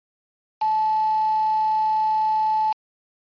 sine tone with quantisation, 868 Hz, A5, 24 cents flat, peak -18 dBFS, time 0.61-2.73 s, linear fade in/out 10 ms, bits 5, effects resampled to 11025 Hz

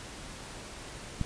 click, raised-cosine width 5 ms, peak -17 dBFS, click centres 1.213 s, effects pink hiss -44 dBFS RMS until 1.25 s + resampled to 22050 Hz

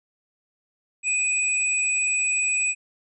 sine tone pair together, 2489 / 7872 Hz, D#7 / B8, 0 / -7 cents, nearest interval octave + minor sixth, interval 1993 cents, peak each -22 / -25 dBFS, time 1.03-2.75 s, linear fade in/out 50 ms, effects none

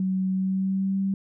sine tone with pitch glide, 188.3 to 194.27 Hz, F#3 to G3, +31 to -15 cents, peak -22 dBFS, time 0-1.14 s, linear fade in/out 2 ms, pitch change +54 cents, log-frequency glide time 0.31-1 s, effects none

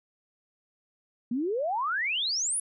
sine exponential sweep, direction up, 226.3 to 10860 Hz, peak -26 dBFS, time 1.31-2.6 s, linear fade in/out 5 ms, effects none

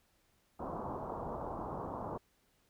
white low-pass noise, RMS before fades -41 dBFS, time 0.59-2.18 s, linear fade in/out 10 ms, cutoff 1100 Hz, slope 48 dB/octave, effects pink hiss -73 dBFS RMS until 2.69 s

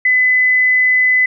sine tone, 2011 Hz, B6, 31 cents sharp, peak -9 dBFS, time 0.05-1.26 s, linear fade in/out 5 ms, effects none

